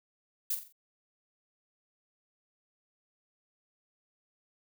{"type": "noise with echo", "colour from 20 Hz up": "violet", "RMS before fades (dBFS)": -31, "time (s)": [0.5, 0.55], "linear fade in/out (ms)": 5, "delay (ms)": 44, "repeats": 4, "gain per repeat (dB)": -8, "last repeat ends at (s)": 0.726, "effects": []}